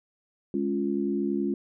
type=chord; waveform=sine; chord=Db major; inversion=second; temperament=equal; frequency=207.7 / 277.2 / 349.2 Hz; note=Ab3 / Db4 / F4; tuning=0 / 0 / 0 cents; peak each=-29 dBFS; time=0.54-1.54 s; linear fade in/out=2 ms; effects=none